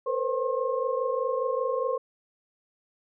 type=tone cluster; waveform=sine; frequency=462 / 509 / 534 / 1072 Hz; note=A#4 / C5 / C5 / C6; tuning=-16 / -48 / +35 / +42 cents; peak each=-31 / -28 / -32 / -32 dBFS; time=0.06-1.98 s; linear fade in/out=10 ms; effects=none